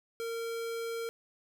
square tone, 460 Hz, A#4, 23 cents flat, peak -35 dBFS, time 0.2-1.09 s, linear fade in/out 0 ms, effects none

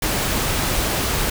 pink noise, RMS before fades -21 dBFS, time 0.02-1.3 s, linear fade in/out 5 ms, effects none

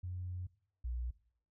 sine tone pair in turn, 90.4 / 60.42 Hz, F#2 / B1, -40 / -37 cents, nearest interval perfect fifth, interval 697 cents, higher first, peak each -38 / -35 dBFS, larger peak second, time 0.03-0.47 / 0.84-1.11 s, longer first, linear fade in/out 10 ms, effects noise-tail reverb RT60 0.6 s tail -19 dB re dry + tanh soft clip ceiling -31 dBFS

